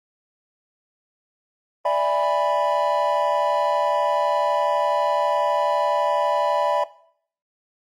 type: chord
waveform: triangle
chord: E dominant seventh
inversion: third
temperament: equal with one note detuned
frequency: 587.3 / 659.3 / 822.5 / 987.8 Hz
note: D5 / E5 / G#5 / B5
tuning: 0 / 0 / -17 / 0 cents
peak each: -20 / -22 / -25 / -21 dBFS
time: 1.85-6.84 s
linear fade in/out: 5 ms
effects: noise-tail reverb RT60 0.6 s tail -18 dB re dry + Opus 32 kbps